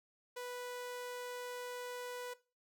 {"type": "tone", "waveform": "sawtooth", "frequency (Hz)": 492.9, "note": "B4", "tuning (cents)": -3, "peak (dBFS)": -38, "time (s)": [0.36, 2.34], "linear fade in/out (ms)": 10, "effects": ["noise-tail reverb RT60 0.3 s tail -18 dB re dry"]}